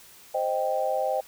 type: chord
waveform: sine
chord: C minor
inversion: none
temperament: equal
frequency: 523.3 / 622.3 / 784 Hz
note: C5 / Eb5 / G5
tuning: 0 / 0 / 0 cents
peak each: -28 dBFS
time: 0.34-1.21 s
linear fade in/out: 10 ms
effects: white hiss -51 dBFS RMS until 1.27 s